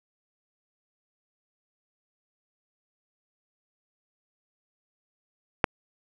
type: click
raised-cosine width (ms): 0.5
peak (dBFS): -3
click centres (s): 5.642
effects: none